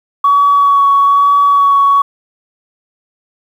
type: tone with vibrato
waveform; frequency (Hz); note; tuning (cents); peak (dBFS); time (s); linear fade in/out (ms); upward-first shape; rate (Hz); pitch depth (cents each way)
sine; 1127; C#6; +28; -5; 0.24-2.02; 5; sine; 1.1; 14
effects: tanh soft clip ceiling -1 dBFS + 7-bit